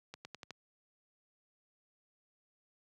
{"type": "accelerating click train", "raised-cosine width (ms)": 0.2, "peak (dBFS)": -28, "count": 5, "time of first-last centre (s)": [0.14, 0.507], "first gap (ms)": 110, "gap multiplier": 0.88, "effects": ["high-pass 100 Hz 12 dB/octave"]}